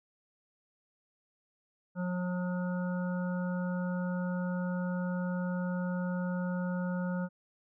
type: harmonic tone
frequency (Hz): 180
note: F#3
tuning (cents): -47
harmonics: 1 / 3 / 5 / 7 / 8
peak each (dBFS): -31 / -40 / -46 / -49 / -45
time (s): 1.95-7.29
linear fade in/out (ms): 50
effects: none